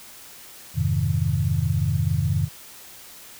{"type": "chord", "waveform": "sine", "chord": "F minor seventh", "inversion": "none", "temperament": "equal", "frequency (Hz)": [87.31, 103.83, 130.81, 155.56], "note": ["F2", "Ab2", "C3", "Eb3"], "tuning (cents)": [0, 0, 0, 0], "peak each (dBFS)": -25, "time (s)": [0.74, 2.49], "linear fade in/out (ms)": 50, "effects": ["white hiss -44 dBFS RMS until 3.39 s"]}